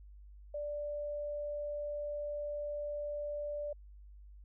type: tone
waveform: sine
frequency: 587.3 Hz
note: D5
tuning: in tune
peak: -36 dBFS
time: 0.54-3.73 s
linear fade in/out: 5 ms
effects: added 50 Hz sine -51 dBFS peak until 4.44 s